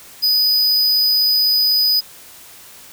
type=tone; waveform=square; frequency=4978 Hz; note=D#8; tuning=in tune; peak=-13 dBFS; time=0.22-2.01 s; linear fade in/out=20 ms; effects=white hiss -41 dBFS RMS until 2.92 s